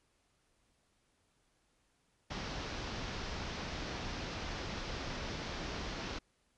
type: low-pass noise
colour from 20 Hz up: pink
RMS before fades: -41 dBFS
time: 2.3-6.19 s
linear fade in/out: 10 ms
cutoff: 5900 Hz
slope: 48 dB/octave
effects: pink hiss -75 dBFS RMS until 6.57 s + resampled to 24000 Hz